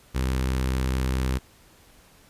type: tone with notch filter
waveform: sawtooth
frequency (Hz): 64.6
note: C2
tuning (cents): -21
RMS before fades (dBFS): -25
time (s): 0.14-1.39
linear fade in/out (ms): 20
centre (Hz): 680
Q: 2
effects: pink hiss -55 dBFS RMS until 2.29 s + resampled to 32000 Hz